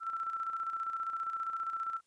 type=tone with tremolo; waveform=sine; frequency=1339 Hz; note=E6; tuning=27 cents sharp; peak=-32 dBFS; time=0-2.01 s; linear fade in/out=50 ms; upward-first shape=square; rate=15 Hz; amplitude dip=50%; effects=white hiss -75 dBFS RMS until 2.06 s + resampled to 22050 Hz